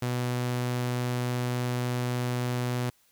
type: tone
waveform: sawtooth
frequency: 123.47 Hz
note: B2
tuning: in tune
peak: -23 dBFS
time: 0.02-2.9 s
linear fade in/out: 5 ms
effects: white hiss -65 dBFS RMS until 3.11 s